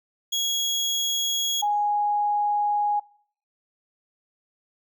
30% pulse / sine tone pair in turn, 3322 / 828.1 Hz, G#7 / G#5, 0 / -5 cents, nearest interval 2 octaves, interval 2405 cents, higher first, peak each -20 dBFS, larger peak neither, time 0.32-1.62 / 1.62-3 s, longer second, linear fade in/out 10 ms, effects noise-tail reverb RT60 0.5 s tail -20 dB re dry

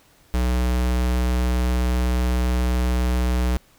square tone, 61.74 Hz, B1, in tune, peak -19 dBFS, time 0.34-3.57 s, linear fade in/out 0 ms, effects pink hiss -56 dBFS RMS until 3.78 s

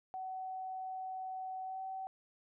sine tone with pitch glide, 753 to 762.2 Hz, F#5 to G5, +30 to -49 cents, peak -39 dBFS, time 0.14-2.07 s, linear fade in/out 0 ms, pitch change +21 cents, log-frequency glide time 1.63-1.81 s, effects none

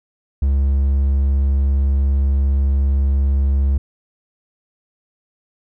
triangle tone, 68.7 Hz, C#2, 15 cents flat, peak -11 dBFS, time 0.42-3.78 s, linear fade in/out 5 ms, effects none

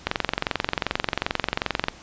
click train, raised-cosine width 0.3 ms, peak -5 dBFS, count 42, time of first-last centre 0.07-1.884 s, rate 22.6 Hz, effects pink hiss -46 dBFS RMS until 2.02 s + resampled to 16000 Hz

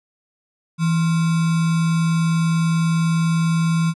sine tone with sample-and-hold, 164.81 Hz, E3, in tune, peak -15 dBFS, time 0.78-3.94 s, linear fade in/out 50 ms, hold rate 1225 Hz, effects resampled to 24000 Hz

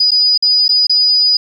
sine tone with dropouts, 4946 Hz, D#8, 11 cents flat, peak -8 dBFS, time 0-1.37 s, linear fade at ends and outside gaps 5 ms, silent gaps 0.108-0.116 / 0.377-0.424 / 0.681-0.691 / 0.869-0.895 s, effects 8-bit

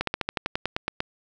slowing click train, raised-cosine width 0.3 ms, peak -9 dBFS, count 12, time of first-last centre 0.01-1.004 s, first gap 63 ms, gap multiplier 1.07, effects none

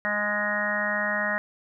harmonic tone with a mistuned harmonic, 207.7 Hz, G#3, in tune, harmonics 1 / 3 / 4 / 5 / 6 / 7 / 8 / 9, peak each -35 / -31 / -37 / -36 / -36 / -33 / -33 / -27 dBFS, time 0.05-1.38 s, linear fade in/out 0 ms, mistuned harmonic 8, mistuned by +18 cents, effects none

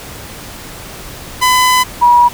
sawtooth / sine tone pair in turn, 1007 / 964.2 Hz, B5 / B5, +33 / -42 cents, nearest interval minor second, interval 75 cents, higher first, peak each -4 dBFS, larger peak neither, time 1.41-1.84 / 2.01-2.29 s, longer first, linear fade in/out 20 ms, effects pink hiss -30 dBFS RMS until 2.33 s

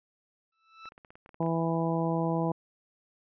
sawtooth tone with exponential growth, 1318.5 Hz, E6, in tune, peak -36 dBFS, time 0.52-0.89 s, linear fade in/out 5 ms, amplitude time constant 80 ms
clicks, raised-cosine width 0.5 ms, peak -36 dBFS, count 11, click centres 0.856 / 0.921 / 0.979 / 1.048 / 1.105 / 1.155 / 1.261 / 1.292 / 1.344 / 1.428 / 1.463 s
harmonic tone, 165.1 Hz, E3, 3 cents sharp, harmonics 1 / 2 / 3 / 4 / 5 / 6, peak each -29 / -32 / -34 / -35 / -36 / -37 dBFS, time 1.4-2.52 s, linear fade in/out 5 ms
effects resampled to 11025 Hz

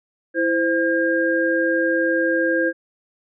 sine tone cluster, 331.2 / 519 / 1613 Hz, E4 / C5 / G6, +8 / -14 / +49 cents, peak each -21 dBFS, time 0.34-2.73 s, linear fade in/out 50 ms, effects none

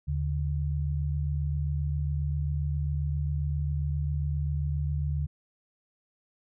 sine tone pair together, 76.8 / 144.27 Hz, D#2 / D3, -22 / -30 cents, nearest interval major seventh, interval 1092 cents, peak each -28 / -30 dBFS, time 0.07-5.27 s, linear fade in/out 20 ms, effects none

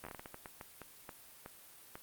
slowing click train, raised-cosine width 0.5 ms, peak -30 dBFS, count 15, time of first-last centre 0.04-1.955 s, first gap 11 ms, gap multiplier 1.34, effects white hiss -57 dBFS RMS until 2.02 s + Opus 32 kbps

